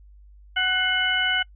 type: harmonic tone with a mistuned harmonic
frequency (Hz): 744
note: F#5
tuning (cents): +9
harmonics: 1 / 2 / 3 / 4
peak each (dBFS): -31 / -23 / -27 / -24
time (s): 0.56-1.43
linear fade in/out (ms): 10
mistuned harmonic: 3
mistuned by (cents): -70
effects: noise-tail reverb RT60 0.1 s tail -26 dB re dry + added 50 Hz sine -46 dBFS peak until 1.55 s